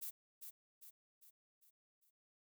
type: noise with echo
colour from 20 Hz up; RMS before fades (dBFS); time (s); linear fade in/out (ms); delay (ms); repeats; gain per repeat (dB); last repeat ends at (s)
violet; -45; 0.01-0.11; 20; 400; 5; -6; 2.11
effects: none